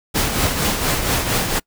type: noise with tremolo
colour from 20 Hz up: pink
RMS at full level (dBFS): -17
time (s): 0.14-1.6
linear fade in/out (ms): 20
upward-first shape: triangle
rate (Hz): 4.3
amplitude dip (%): 55
effects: noise-tail reverb RT60 0.1 s tail -26 dB re dry